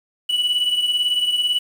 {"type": "beating tone pair", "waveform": "triangle", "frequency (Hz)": [2950, 2968], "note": ["F#7", "F#7"], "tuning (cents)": [-6, 5], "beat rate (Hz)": 18, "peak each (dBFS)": [-16, -22], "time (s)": [0.29, 1.59], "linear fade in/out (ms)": 10, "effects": ["tanh soft clip ceiling -10 dBFS", "7-bit"]}